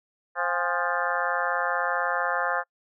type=harmonic tone with a mistuned harmonic; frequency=175.6 Hz; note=F3; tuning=10 cents sharp; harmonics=3 / 4 / 5 / 6 / 7 / 8 / 9 / 10; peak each=-32 / -32 / -32 / -32 / -32 / -32 / -32 / -32 dBFS; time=0.35-2.64 s; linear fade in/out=50 ms; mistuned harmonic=5; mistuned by=-100 cents; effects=noise-tail reverb RT60 0.1 s tail -26 dB re dry